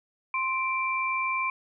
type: tone pair together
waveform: sine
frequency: 1046.4 / 2349 Hz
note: C6 / D7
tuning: 0 / 0 cents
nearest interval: octave + major second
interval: 1400 cents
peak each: -28 / -28 dBFS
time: 0.34-1.5 s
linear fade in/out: 2 ms
effects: none